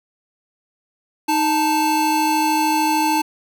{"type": "tone pair together", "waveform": "square", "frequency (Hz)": [311.1, 880], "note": ["D#4", "A5"], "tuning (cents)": [0, 0], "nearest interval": "octave + tritone", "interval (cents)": 1800, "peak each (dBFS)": [-21, -18], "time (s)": [1.28, 3.22], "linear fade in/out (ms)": 10, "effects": []}